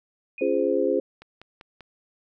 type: tone with exponential decay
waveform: sine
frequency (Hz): 2476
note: D#7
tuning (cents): -9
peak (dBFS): -34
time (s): 0.38-0.76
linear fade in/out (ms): 2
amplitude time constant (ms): 82
type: chord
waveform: sine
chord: Db major seventh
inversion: none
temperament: just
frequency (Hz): 277.2 / 346.5 / 415.8 / 519.7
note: Db4 / F4 / Ab4 / C5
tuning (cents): 0 / -14 / +2 / -12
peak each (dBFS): -28 / -26 / -25 / -24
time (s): 0.41-1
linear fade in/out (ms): 5
type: click train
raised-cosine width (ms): 0.3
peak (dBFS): -28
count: 4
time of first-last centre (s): 1.22-1.807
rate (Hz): 5.11
effects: none